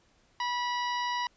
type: harmonic tone with a mistuned harmonic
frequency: 976 Hz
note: B5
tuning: 21 cents flat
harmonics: 1 / 2 / 3 / 4 / 5 / 6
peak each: -30 / -36 / -40 / -42 / -44 / -46 dBFS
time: 0.4-1.27 s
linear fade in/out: 2 ms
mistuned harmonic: 6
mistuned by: -77 cents
effects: pink hiss -66 dBFS RMS until 1.36 s + resampled to 16000 Hz